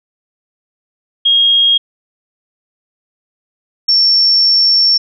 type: tone pair in turn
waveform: sine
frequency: 3261 / 5445 Hz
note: G#7 / F8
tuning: -32 / -45 cents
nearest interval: major sixth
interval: 887 cents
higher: second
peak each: -7 / -7 dBFS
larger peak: neither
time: 1.25-1.78 / 3.88-4.98 s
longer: second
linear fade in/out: 10 ms
effects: none